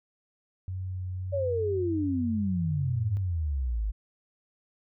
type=tone with vibrato; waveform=sine; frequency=92.5 Hz; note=F#2; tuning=in tune; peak=-31 dBFS; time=0.68-3.17 s; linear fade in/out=0 ms; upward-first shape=sine; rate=1.9 Hz; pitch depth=13 cents each way
type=exponential sweep; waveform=sine; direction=down; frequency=581 to 49 Hz; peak=-26 dBFS; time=1.32-3.92 s; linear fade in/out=20 ms
effects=none